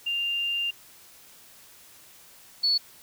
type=tone pair in turn; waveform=sine; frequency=2794 / 4423 Hz; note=F7 / C#8; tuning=0 / -5 cents; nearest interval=minor sixth; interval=795 cents; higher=second; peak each=-25 / -20 dBFS; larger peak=second; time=0.06-0.71 / 2.63-2.78 s; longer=first; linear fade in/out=10 ms; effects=white hiss -52 dBFS RMS until 3.02 s